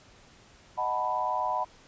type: chord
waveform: sine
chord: B dominant seventh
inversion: first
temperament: equal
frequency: 622.3 / 740 / 880 / 987.8 Hz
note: D#5 / F#5 / A5 / B5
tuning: 0 / 0 / 0 / 0 cents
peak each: -35 / -32 / -34 / -29 dBFS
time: 0.77-1.65 s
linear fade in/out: 20 ms
effects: pink hiss -56 dBFS RMS until 1.87 s + resampled to 16000 Hz